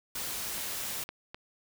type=noise; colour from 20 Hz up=white; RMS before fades=-36 dBFS; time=0.15-1.04 s; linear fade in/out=5 ms
type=click train; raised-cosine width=0.3 ms; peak=-25 dBFS; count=4; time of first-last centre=0.58-1.345 s; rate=3.92 Hz
effects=none